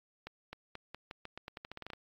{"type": "accelerating click train", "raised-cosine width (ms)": 0.3, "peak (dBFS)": -27, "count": 16, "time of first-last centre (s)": [0.27, 1.934], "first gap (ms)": 260, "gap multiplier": 0.86, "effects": ["AAC 48 kbps"]}